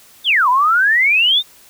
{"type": "exponential two-way sweep", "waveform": "sine", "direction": "down then up", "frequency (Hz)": [3729, 964, 3729], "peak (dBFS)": -10, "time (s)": [0.24, 1.43], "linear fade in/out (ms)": 50, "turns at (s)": 0.49, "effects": ["white hiss -46 dBFS RMS until 1.69 s"]}